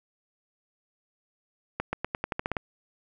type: accelerating click train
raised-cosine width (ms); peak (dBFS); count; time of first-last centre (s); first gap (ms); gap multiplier
0.5; -13; 10; 1.8-2.568; 130; 0.89
effects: none